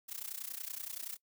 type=noise with amplitude modulation; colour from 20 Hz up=blue; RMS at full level=-39 dBFS; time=0.08-1.17 s; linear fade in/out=20 ms; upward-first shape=sine; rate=30.6 Hz; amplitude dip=90%; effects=noise-tail reverb RT60 0.1 s tail -21 dB re dry